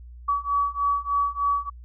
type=beating tone pair; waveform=sine; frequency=1137 / 1140.3 Hz; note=C#6 / C#6; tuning=+44 / +49 cents; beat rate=3.3 Hz; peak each=-25 / -24 dBFS; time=0.28-1.7 s; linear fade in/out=10 ms; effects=added 60 Hz sine -40 dBFS peak until 1.84 s